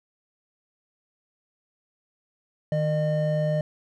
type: tone pair together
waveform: triangle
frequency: 154.67 / 607 Hz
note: D#3 / D#5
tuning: -10 / -43 cents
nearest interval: 2 octaves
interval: 2367 cents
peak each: -22 / -23 dBFS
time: 2.72-3.61 s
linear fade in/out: 2 ms
effects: none